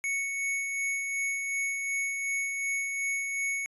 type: tone with tremolo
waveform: square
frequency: 2217 Hz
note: C#7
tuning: in tune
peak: -28 dBFS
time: 0.04-3.66 s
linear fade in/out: 0 ms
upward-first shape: sine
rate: 2.7 Hz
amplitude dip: 35%
effects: resampled to 32000 Hz